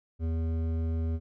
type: tone with hard clipping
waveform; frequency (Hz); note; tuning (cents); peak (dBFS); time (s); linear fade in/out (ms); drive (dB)
sine; 81.5; E2; -19; -29; 0.19-1.2; 50; 11
effects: none